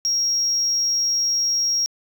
sine tone, 5600 Hz, F8, 4 cents sharp, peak -16 dBFS, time 0.05-1.86 s, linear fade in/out 0 ms, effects tanh soft clip ceiling -16 dBFS + 9-bit

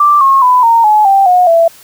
sine tone with pitch steps, 1174.7 / 1083.4 / 999.3 / 921.7 / 850.1 / 784 / 723.1 / 666.9 Hz, D6 / C#6 / B5 / A#5 / G#5 / G5 / F#5 / E5, 0 / -40 / +20 / -20 / +40 / 0 / -40 / +20 cents, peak -4 dBFS, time 0-1.68 s, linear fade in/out 5 ms, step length 210 ms, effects white hiss -39 dBFS RMS until 1.83 s

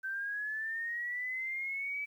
sine linear sweep, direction up, 1541 to 2305 Hz, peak -34 dBFS, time 0.03-2.06 s, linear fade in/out 20 ms, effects 11-bit

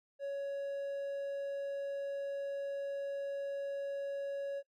triangle tone, 558 Hz, C#5, 11 cents sharp, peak -34 dBFS, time 0.19-4.63 s, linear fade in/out 50 ms, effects noise-tail reverb RT60 0.1 s tail -25 dB re dry

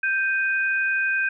sine tone pair together, 1568 / 2487 Hz, G6 / D#7, 0 / -1 cents, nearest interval minor sixth, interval 799 cents, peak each -21 / -26 dBFS, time 0.03-1.29 s, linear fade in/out 5 ms, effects none

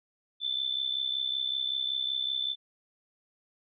sine tone with amplitude modulation, 3520 Hz, A7, in tune, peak -25 dBFS, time 0.4-2.56 s, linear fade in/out 50 ms, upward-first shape sine, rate 65.3 Hz, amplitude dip 75%, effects none

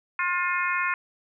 harmonic tone, 355.7 Hz, F4, 32 cents sharp, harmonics 3 / 4 / 5 / 6 / 7, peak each -28 / -29 / -30 / -31 / -31 dBFS, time 0.19-0.94 s, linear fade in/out 2 ms, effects none

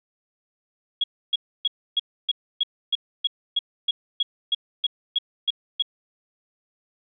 sine tone bursts, 3322 Hz, G#7, in tune, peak -18 dBFS, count 16, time 1.01-5.824 s, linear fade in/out 5 ms, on 29 ms, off 290 ms, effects none

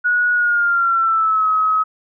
sine tone with pitch glide, 1458 to 1276.6 Hz, F#6 to D#6, -26 to +44 cents, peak -13 dBFS, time 0.04-1.84 s, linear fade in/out 20 ms, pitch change -230 cents, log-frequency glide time 0.34-1.48 s, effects none

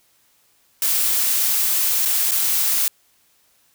blue noise with dropouts, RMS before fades -19 dBFS, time 0.82-2.88 s, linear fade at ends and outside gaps 1 ms, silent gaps 2.053-2.057 / 2.31-2.317 s, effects white hiss -60 dBFS RMS until 3.74 s

